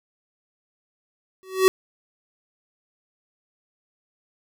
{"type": "tone with exponential growth", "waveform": "square", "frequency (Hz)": 377.6, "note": "F#4", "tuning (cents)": 35, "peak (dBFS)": -10, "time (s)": [1.43, 1.68], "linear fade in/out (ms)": 0, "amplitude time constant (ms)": 54, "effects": []}